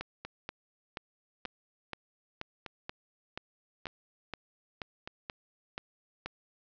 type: two click trains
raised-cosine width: 0.3 ms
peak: -21 / -24 dBFS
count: 14 / 5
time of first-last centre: 0.01-6.26 / 0.25-5.075 s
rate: 2.08 / 0.829 Hz
effects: resampled to 16000 Hz + 10-bit